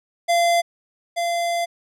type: tone pair in turn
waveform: square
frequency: 687 / 687 Hz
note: F5 / F5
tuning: -29 / -29 cents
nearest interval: unison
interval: 0 cents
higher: neither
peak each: -16 / -21 dBFS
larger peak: first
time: 0.28-0.62 / 1.16-1.66 s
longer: second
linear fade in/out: 20 ms
effects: low-pass 11000 Hz 12 dB/octave